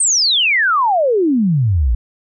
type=exponential sweep; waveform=sine; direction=down; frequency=8810 to 53.3 Hz; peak=-11 dBFS; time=0-1.95 s; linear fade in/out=5 ms; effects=none